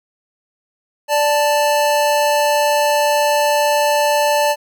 square tone pair together, 587.3 / 880 Hz, D5 / A5, 0 / 0 cents, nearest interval perfect fifth, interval 700 cents, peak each -16 / -17 dBFS, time 1.08-4.56 s, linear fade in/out 50 ms, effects none

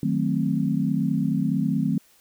sine chord, D# diminished seventh, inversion none, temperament equal, 155.56 / 185 / 220 / 261.6 Hz, D#3 / F#3 / A3 / C4, 0 / 0 / 0 / 0 cents, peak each -26 dBFS, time 0.03-1.98 s, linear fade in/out 2 ms, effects white hiss -58 dBFS RMS until 2.2 s

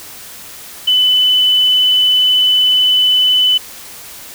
sine tone, 3006 Hz, F#7, 27 cents sharp, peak -8 dBFS, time 0.87-3.58 s, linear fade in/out 10 ms, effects white hiss -33 dBFS RMS until 4.34 s

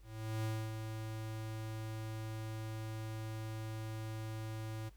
square tone with ADSR envelope, 110 Hz, A2, in tune, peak -35 dBFS, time 0.02-4.9 s, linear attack 420 ms, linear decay 270 ms, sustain -6 dB, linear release 21 ms, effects added 50 Hz sine -56 dBFS peak until 4.96 s + pink hiss -71 dBFS RMS until 4.96 s

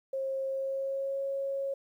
sine tone with pitch glide, 536 to 548.2 Hz, C5 to C#5, +42 to -19 cents, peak -30 dBFS, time 0.13-1.74 s, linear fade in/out 5 ms, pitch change +39 cents, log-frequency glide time 0.47-1.21 s, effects 11-bit

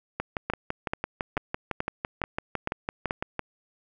two click trains, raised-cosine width 0.5 ms, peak -13 / -12 dBFS, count 20 / 7, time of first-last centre 0.2-3.393 / 0.5-3.109 s, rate 5.95 / 2.3 Hz, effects none

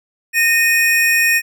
square tone pair together, 1839.8 / 2489 Hz, A#6 / D#7, -23 / 0 cents, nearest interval perfect fourth, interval 523 cents, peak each -15 dBFS, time 0.33-1.42 s, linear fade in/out 50 ms, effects none

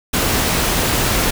pink noise, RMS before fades -17 dBFS, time 0.13-1.31 s, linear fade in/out 10 ms, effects none

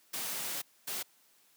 white noise bursts at uneven times, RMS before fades -37 dBFS, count 2, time 0.13-0.62 / 0.87-1.03 s, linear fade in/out 10 ms, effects white hiss -66 dBFS RMS until 1.56 s + high-pass 150 Hz 12 dB/octave

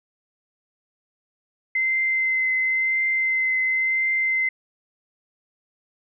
sine tone with vibrato, 2067 Hz, C7, 22 cents flat, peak -19 dBFS, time 1.75-4.49 s, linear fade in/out 5 ms, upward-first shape triangle, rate 0.95 Hz, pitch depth 15 cents each way, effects none

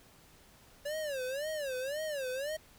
square tone with vibrato, 564 Hz, C#5, 30 cents sharp, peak -35 dBFS, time 0.85-2.57 s, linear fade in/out 10 ms, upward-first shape sine, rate 1.9 Hz, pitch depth 190 cents each way, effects pink hiss -60 dBFS RMS until 2.78 s

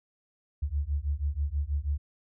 sine beating tone pair, 69.3 / 75.5 Hz, C#2 / D2, 0 / +48 cents, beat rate 6.2 Hz, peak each -30 dBFS, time 0.62-1.98 s, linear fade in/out 10 ms, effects none

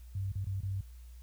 sine tone with dropouts, 97 Hz, G2, 18 cents flat, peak -32 dBFS, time 0.15-0.81 s, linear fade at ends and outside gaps 5 ms, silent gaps 0.32-0.354 / 0.446-0.467 / 0.607-0.631 s, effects added 60 Hz sine -47 dBFS peak until 1.22 s + white hiss -66 dBFS RMS until 1.22 s

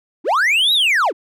triangle linear two-way sweep, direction up then down, 240.2 to 3932 to 240.2 Hz, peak -11 dBFS, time 0.24-1.13 s, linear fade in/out 50 ms, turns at 0.73 s, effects none

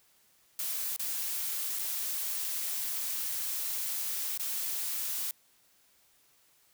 blue noise with dropouts, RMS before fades -34 dBFS, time 0.59-5.31 s, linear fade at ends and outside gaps 1 ms, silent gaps 0.963-0.995 / 1.789-1.792 / 4.376-4.396 s, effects white hiss -66 dBFS RMS until 6.73 s

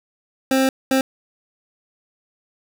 25% pulse tone bursts at uneven times, 265 Hz, C4, 22 cents sharp, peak -11 dBFS, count 2, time 0.51-0.69 / 0.91-1.01 s, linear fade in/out 2 ms, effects none

